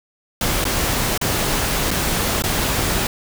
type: noise with dropouts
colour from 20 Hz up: pink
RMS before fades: -20 dBFS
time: 0.41-3.07 s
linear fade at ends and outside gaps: 2 ms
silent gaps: 0.642-0.652 / 1.177-1.213 / 1.907-1.912 / 2.422-2.438 s
effects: none